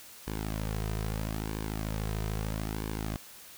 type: tone with flanger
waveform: sawtooth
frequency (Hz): 53.5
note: A1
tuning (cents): -48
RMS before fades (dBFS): -34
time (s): 0.27-3.16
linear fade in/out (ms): 0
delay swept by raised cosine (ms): 1.5 to 3.6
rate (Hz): 0.77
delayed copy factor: -0.6
effects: white hiss -50 dBFS RMS until 3.57 s